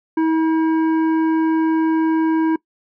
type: tone with hard clipping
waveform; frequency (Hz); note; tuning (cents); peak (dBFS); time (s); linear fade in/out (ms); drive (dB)
sine; 321; E4; -46; -16; 0.17-2.56; 5; 11
effects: noise-tail reverb RT60 0.1 s tail -22 dB re dry + low-pass 2000 Hz 12 dB/octave